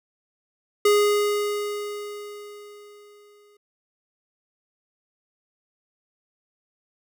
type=tone with exponential decay; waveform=square; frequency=413.5 Hz; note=G#4; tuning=8 cents flat; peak=-15 dBFS; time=0.85-3.57 s; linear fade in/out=5 ms; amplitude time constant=590 ms; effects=none